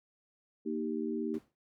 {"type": "chord", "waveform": "sine", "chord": "Eb major", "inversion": "second", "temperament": "equal", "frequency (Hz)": [233.1, 311.1, 392], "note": ["Bb3", "Eb4", "G4"], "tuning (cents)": [0, 0, 0], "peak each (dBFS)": [-35, -36, -37], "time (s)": [0.65, 1.39], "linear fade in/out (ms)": 20}
{"type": "noise with exponential decay", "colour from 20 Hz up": "brown", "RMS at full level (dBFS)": -41, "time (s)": [1.34, 1.55], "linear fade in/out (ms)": 1, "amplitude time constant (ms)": 45}
{"effects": ["high-pass 150 Hz 12 dB/octave"]}